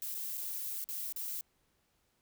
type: noise with dropouts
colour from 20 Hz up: violet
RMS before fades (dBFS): -39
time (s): 0.02-1.41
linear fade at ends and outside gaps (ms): 1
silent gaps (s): 0.144-0.148 / 0.373-0.377 / 0.842-0.888 / 1.125-1.161
effects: pink hiss -75 dBFS RMS until 2.21 s